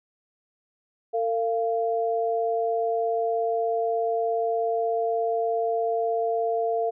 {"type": "tone pair together", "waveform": "sine", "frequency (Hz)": [452.8, 689.5], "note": ["A4", "F5"], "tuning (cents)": [50, -22], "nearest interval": "perfect fifth", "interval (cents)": 728, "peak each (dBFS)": -25, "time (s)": [1.13, 6.91], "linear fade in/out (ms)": 20, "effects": []}